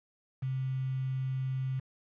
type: tone with quantisation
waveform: sine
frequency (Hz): 131.3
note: C3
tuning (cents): +6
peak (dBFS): -30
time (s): 0.42-1.8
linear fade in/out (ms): 10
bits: 8
effects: low-pass 2000 Hz 12 dB/octave